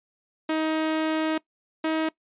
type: tone pair in turn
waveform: sawtooth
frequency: 315.2 / 317.4 Hz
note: D#4 / D#4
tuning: +23 / +35 cents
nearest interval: unison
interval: 12 cents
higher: second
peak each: -19 dBFS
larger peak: neither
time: 0.49-1.38 / 1.84-2.09 s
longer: first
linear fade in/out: 5 ms
effects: noise-tail reverb RT60 0.1 s tail -21 dB re dry + resampled to 8000 Hz